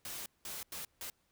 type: noise bursts at uneven times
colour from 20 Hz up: white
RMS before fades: -43 dBFS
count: 4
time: 0.05-0.26 / 0.45-0.63 / 0.72-0.85 / 1.01-1.1 s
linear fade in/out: 2 ms
effects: pink hiss -75 dBFS RMS until 1.31 s